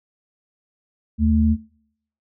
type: tone pair together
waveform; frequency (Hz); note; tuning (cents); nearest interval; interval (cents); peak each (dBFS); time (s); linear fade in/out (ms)
sine; 77.78 / 220.5; D#2 / A3; 0 / +4; octave + tritone; 1804; -17; 1.18-1.57; 50
effects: noise-tail reverb RT60 0.7 s tail -25 dB re dry